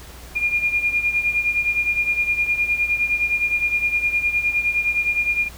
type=beating tone pair; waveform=sine; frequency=2415 / 2424.7 Hz; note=D7 / D#7; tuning=+48 / -45 cents; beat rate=9.7 Hz; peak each=-19 / -24 dBFS; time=0.35-5.49 s; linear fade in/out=20 ms; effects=added 60 Hz sine -39 dBFS peak until 5.57 s + pink hiss -42 dBFS RMS until 5.57 s